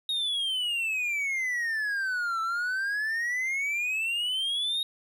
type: exponential two-way sweep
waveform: triangle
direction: down then up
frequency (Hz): 3764 to 1318.5 to 3764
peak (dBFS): -25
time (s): 0.09-4.83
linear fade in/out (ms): 2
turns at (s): 2.41
effects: none